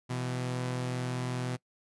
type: tone pair together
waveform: sawtooth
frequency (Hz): 125.56 / 167.7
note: B2 / E3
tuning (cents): +29 / +30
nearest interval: perfect fourth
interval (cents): 501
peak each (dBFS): -28 / -37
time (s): 0.09-1.57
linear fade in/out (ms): 20
effects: noise-tail reverb RT60 0.1 s tail -22 dB re dry + resampled to 24000 Hz